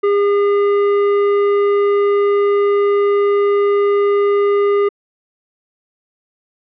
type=tone with tanh clipping; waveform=sine; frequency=405.5 Hz; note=G#4; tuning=41 cents flat; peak=-13 dBFS; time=0.03-4.89 s; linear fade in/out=10 ms; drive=14 dB; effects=low-pass 2000 Hz 12 dB/octave